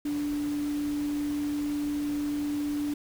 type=tone in noise; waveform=sine; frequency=292.5 Hz; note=D4; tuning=7 cents flat; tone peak=-27 dBFS; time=0.05-2.94 s; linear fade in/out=5 ms; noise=pink; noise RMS=-44 dBFS; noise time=0.05-2.94 s; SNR=+14 dB; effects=none